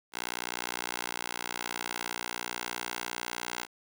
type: tone with high-pass filter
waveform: 10% pulse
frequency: 59.8 Hz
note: A#1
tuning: 45 cents sharp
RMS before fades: -37 dBFS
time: 0.12-3.67 s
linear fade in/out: 50 ms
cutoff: 850 Hz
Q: 0.54
effects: none